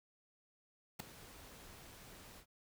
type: noise with ADSR envelope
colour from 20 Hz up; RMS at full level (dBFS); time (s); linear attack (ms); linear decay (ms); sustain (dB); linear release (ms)
pink; -39; 0.99-2.46; 12; 3; -17; 82
effects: none